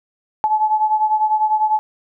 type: beating tone pair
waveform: sine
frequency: 859 / 869 Hz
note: A5 / A5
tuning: -42 / -22 cents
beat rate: 10 Hz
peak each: -15 / -20 dBFS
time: 0.44-1.79 s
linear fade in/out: 0 ms
effects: none